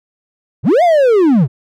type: linear two-way sweep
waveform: triangle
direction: up then down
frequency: 81.9 to 727 to 109.5 Hz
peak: -5 dBFS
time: 0.63-1.48 s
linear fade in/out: 50 ms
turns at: 0.83 s
effects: none